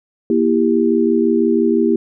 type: chord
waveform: sine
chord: E diminished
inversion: second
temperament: just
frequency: 237.3 / 329.6 / 395.6 Hz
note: Bb3 / E4 / G4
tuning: +31 / 0 / +16 cents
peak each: -16 dBFS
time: 0.3-1.96 s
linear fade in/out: 2 ms
effects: none